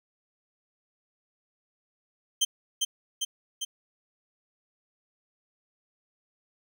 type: tone with echo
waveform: 25% pulse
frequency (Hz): 3131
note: G7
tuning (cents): -3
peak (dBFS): -17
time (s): 2.41-2.45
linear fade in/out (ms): 10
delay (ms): 400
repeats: 3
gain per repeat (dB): -3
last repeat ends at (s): 3.65
effects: none